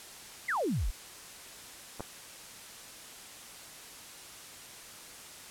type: exponential sweep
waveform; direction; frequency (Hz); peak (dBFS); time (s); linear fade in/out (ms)
sine; down; 2217 to 32.29; -28; 0.48-0.91; 10
type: clicks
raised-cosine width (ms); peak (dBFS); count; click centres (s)
1; -28 / -22; 2; 1.997 / 2.006
effects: white hiss -48 dBFS RMS until 5.5 s + low-pass 11000 Hz 12 dB/octave